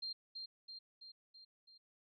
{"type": "tone with echo", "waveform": "sine", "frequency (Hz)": 4186, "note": "C8", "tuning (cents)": 0, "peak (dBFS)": -40, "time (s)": [0.02, 0.13], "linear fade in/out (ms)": 10, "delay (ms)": 330, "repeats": 5, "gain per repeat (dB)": -4, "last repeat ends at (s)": 1.78, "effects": []}